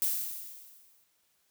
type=noise with exponential decay; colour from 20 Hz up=violet; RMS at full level=-27 dBFS; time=0.02-1.04 s; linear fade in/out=0 ms; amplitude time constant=220 ms; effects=white hiss -72 dBFS RMS until 1.5 s